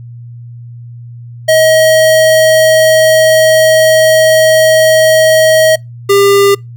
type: tone pair in turn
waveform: square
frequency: 634 / 399.4 Hz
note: D#5 / G4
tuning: +32 / +32 cents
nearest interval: minor sixth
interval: 800 cents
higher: first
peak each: -5 dBFS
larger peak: neither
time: 1.48-5.76 / 6.09-6.55 s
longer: first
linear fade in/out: 10 ms
effects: noise-tail reverb RT60 0.2 s tail -26 dB re dry + added 119 Hz sine -26 dBFS peak until 6.76 s